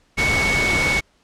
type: tone in noise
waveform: sine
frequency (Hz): 2217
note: C#7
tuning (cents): 0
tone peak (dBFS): -18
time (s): 0.17-1.01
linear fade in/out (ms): 20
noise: pink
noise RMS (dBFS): -22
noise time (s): 0.17-1.01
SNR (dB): +1
effects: pink hiss -60 dBFS RMS until 1.23 s + low-pass 7000 Hz 12 dB/octave